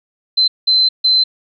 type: tone bursts at uneven times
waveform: sine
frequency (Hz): 4073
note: C8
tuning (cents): -47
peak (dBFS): -9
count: 3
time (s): 0.37-0.48 / 0.67-0.89 / 1.04-1.24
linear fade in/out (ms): 10
effects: none